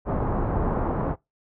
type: low-pass noise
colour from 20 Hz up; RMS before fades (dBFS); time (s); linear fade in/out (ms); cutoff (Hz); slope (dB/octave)
pink; -25; 0.05-1.16; 50; 1100; 24
effects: noise-tail reverb RT60 0.2 s tail -23 dB re dry